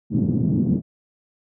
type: band-pass noise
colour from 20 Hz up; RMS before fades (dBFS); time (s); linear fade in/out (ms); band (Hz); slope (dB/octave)
white; -20; 0.1-0.82; 50; 120 to 230; 24
effects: none